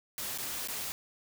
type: noise with dropouts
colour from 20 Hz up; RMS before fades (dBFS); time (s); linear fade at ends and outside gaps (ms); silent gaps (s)
white; -37; 0.18-0.92; 0; 0.377-0.385 / 0.674-0.685
effects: none